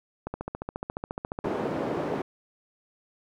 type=click train; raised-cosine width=1 ms; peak=-18 dBFS; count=18; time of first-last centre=0.27-1.459 s; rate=14.3 Hz
type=band-pass noise; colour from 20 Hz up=white; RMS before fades=-30 dBFS; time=1.44-2.22 s; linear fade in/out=5 ms; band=180 to 510 Hz; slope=12 dB/octave
effects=none